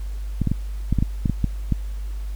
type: clicks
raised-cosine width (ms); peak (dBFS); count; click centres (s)
5; -7; 10; 0.417 / 0.473 / 0.516 / 0.926 / 0.987 / 1.025 / 1.258 / 1.297 / 1.443 / 1.723
effects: added 50 Hz sine -26 dBFS peak until 2.35 s + pink hiss -50 dBFS RMS until 2.35 s